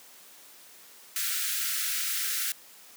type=high-pass noise; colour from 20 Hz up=white; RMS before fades=-30 dBFS; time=1.16-2.52 s; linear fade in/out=2 ms; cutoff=1300 Hz; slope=96 dB/octave; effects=white hiss -52 dBFS RMS until 2.96 s + high-pass 200 Hz 12 dB/octave